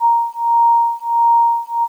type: beating tone pair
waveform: sine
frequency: 932.3 / 933.8 Hz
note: A#5 / A#5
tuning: 0 / +3 cents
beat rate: 1.5 Hz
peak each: -14 dBFS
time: 0-1.88 s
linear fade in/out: 50 ms
effects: 8-bit